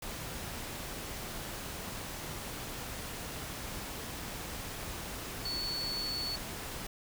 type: tone in noise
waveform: sine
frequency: 4435 Hz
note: C#8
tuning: in tune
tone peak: -34 dBFS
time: 5.45-6.36 s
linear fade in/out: 5 ms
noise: pink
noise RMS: -41 dBFS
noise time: 0.02-6.87 s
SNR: +4 dB
effects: none